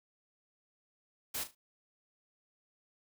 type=noise with echo; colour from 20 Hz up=white; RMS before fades=-37 dBFS; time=1.34-1.44 s; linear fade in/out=10 ms; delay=37 ms; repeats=3; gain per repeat=-11 dB; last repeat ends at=1.551 s; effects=none